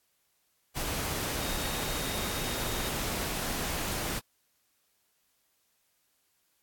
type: tone in noise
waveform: sine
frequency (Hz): 3726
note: A#7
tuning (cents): -2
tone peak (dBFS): -42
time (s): 1.4-2.9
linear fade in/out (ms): 20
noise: pink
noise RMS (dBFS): -33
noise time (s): 0.75-4.2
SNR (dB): -12
effects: white hiss -73 dBFS RMS until 6.62 s + AAC 64 kbps